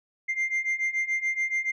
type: beating tone pair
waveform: sine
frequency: 2093 / 2100 Hz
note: C7 / C7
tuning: 0 / +6 cents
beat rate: 7 Hz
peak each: -27 / -25 dBFS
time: 0.28-1.72 s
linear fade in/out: 20 ms
effects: tanh soft clip ceiling -22 dBFS